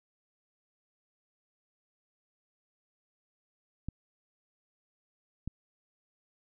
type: clicks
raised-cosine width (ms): 5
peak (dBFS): -23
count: 2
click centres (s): 3.886 / 5.476
effects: none